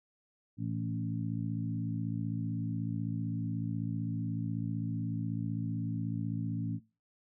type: harmonic tone with a mistuned harmonic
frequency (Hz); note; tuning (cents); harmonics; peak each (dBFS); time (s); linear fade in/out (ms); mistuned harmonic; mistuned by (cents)
56; A1; +31; 2 / 3 / 4 / 5; -36 / -38 / -39 / -40; 0.57-6.8; 50; 2; +19
effects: noise-tail reverb RT60 0.3 s tail -20 dB re dry